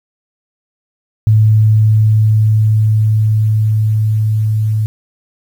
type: tone with level ramp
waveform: sine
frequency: 108.4 Hz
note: A2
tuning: 25 cents flat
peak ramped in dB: -5 to -11 dBFS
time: 1.27-4.86 s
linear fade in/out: 0 ms
effects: 7-bit